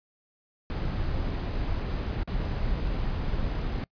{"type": "noise with dropouts", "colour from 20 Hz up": "brown", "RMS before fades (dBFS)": -29, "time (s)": [0.7, 3.84], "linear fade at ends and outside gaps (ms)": 1, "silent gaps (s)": [2.233, 2.275], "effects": ["noise-tail reverb RT60 0.1 s tail -25 dB re dry", "resampled to 11025 Hz"]}